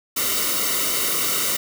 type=noise with comb filter; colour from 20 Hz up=white; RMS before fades=-22 dBFS; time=0.16-1.57 s; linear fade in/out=10 ms; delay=1.2 ms; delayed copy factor=-0.75; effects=none